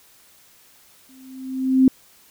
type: tone with exponential growth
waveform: sine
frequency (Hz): 261.6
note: C4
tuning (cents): 0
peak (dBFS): -8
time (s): 1.09-1.88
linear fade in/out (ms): 2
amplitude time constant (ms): 170
effects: white hiss -53 dBFS RMS until 2.3 s